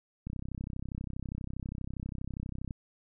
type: click train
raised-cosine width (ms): 5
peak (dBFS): -25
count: 80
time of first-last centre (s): 0.27-2.708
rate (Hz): 32.4
effects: none